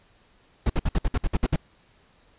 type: noise bursts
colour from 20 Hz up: brown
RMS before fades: -21 dBFS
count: 10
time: 0.66-1.562 s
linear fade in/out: 5 ms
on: 38 ms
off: 58 ms
effects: pink hiss -60 dBFS RMS until 2.38 s + resampled to 8000 Hz